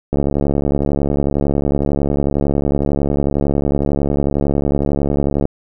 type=click train; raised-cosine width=2 ms; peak=-4 dBFS; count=379; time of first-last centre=0.13-5.454 s; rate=71 Hz; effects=none